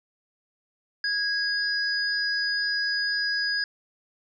sine tone pair together, 1650 / 4951 Hz, G#6 / D#8, -12 / -9 cents, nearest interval octave + perfect fifth, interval 1903 cents, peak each -26 / -27 dBFS, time 1.04-3.64 s, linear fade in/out 2 ms, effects none

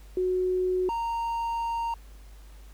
sine / triangle tone pair in turn, 367.7 / 926.5 Hz, F#4 / A#5, -11 / -11 cents, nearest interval octave + major third, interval 1600 cents, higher second, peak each -23 / -25 dBFS, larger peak first, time 0.17-0.89 / 0.89-1.94 s, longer second, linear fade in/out 2 ms, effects added 50 Hz sine -45 dBFS peak until 2.73 s + pink hiss -58 dBFS RMS until 2.73 s

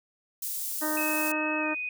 white high-pass noise, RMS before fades -33 dBFS, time 0.42-1.32 s, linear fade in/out 5 ms, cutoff 7300 Hz, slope 12 dB/octave
harmonic tone, 307.5 Hz, D#4, 20 cents flat, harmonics 1 / 2 / 3 / 4 / 5 / 6, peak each -31 / -34 / -36 / -37 / -38 / -39 dBFS, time 0.81-1.75 s, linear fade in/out 20 ms
sine tone with pitch glide, 2572 to 2490 Hz, E7 to D#7, -43 to +1 cents, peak -30 dBFS, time 0.97-1.89 s, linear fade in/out 2 ms, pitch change -56 cents, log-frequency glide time 1.59-1.69 s
effects none

